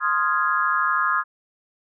sine chord, F minor seventh, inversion second, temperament equal, 1046.5 / 1244.5 / 1396.9 / 1661.2 Hz, C6 / Eb6 / F6 / Ab6, 0 / 0 / 0 / 0 cents, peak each -25 / -22 / -25 / -25 dBFS, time 0-1.24 s, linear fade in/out 50 ms, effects none

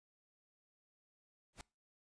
pink noise with exponential growth, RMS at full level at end -44 dBFS, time 1.53-1.61 s, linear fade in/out 1 ms, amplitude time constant 16 ms, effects noise-tail reverb RT60 0.3 s tail -24 dB re dry + resampled to 22050 Hz

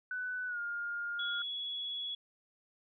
sine tone with pitch glide, 1496 to 1413.7 Hz, F#6 to F6, +19 to +21 cents, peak -35 dBFS, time 0.11-1.42 s, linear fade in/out 2 ms, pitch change -98 cents, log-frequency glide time 0.47-0.59 s
sine tone, 3371 Hz, G#7, 25 cents sharp, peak -36 dBFS, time 1.19-2.15 s, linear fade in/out 5 ms
effects none

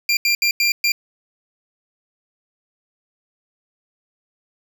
25% pulse tone bursts at uneven times, 2382 Hz, D7, 24 cents sharp, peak -11 dBFS, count 5, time 0.09-0.17 / 0.25-0.35 / 0.42-0.51 / 0.6-0.72 / 0.84-0.92 s, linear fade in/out 2 ms, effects none

